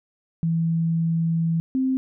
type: tone pair in turn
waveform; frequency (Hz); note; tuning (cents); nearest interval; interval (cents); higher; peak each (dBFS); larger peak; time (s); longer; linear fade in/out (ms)
sine; 164.9 / 261.8; E3 / C4; +1 / +1; minor sixth; 800; second; -19; neither; 0.43-1.6 / 1.75-1.97; first; 0
effects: none